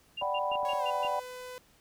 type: tone bursts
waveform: sine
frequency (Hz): 2794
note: F7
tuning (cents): 0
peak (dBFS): -34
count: 6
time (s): 0.17-1.076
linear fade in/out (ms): 10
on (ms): 51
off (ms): 120
type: chord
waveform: sine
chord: G major seventh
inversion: second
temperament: equal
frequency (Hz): 587.3 / 740 / 784 / 987.8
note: D5 / F#5 / G5 / B5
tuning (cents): 0 / 0 / 0 / 0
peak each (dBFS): -33 / -36 / -36 / -32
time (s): 0.21-1.2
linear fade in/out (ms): 10
type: clicks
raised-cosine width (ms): 1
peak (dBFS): -33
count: 6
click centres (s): 0.223 / 0.517 / 0.555 / 0.632 / 0.734 / 1.049
type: tone with pitch glide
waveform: sawtooth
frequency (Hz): 554 to 502.2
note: C#5 to B4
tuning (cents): -1 to +29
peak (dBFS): -37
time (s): 0.65-1.58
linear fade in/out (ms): 0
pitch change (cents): -170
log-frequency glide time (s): 0.78-0.85
effects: pink hiss -63 dBFS RMS until 1.8 s